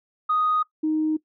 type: tone pair in turn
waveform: sine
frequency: 1244.5 / 311.1 Hz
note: D#6 / D#4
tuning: 0 / 0 cents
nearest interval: 2 octaves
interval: 2400 cents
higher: first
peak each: -18 / -19 dBFS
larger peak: first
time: 0.29-0.63 / 0.83-1.17 s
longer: neither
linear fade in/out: 10 ms
effects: noise-tail reverb RT60 0.1 s tail -19 dB re dry + tanh soft clip ceiling -14 dBFS